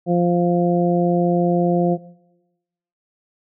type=harmonic tone; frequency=174.61 Hz; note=F3; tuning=in tune; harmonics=1 / 2 / 3 / 4; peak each=-17 / -20 / -22 / -23 dBFS; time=0.06-1.98 s; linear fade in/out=50 ms; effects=noise-tail reverb RT60 1.0 s tail -20 dB re dry